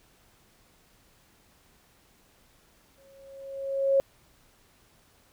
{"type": "tone with exponential growth", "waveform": "sine", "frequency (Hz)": 546, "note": "C#5", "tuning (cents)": -26, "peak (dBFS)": -17, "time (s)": [2.98, 4], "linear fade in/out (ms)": 0, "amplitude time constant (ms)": 220, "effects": ["pink hiss -62 dBFS RMS until 5.32 s"]}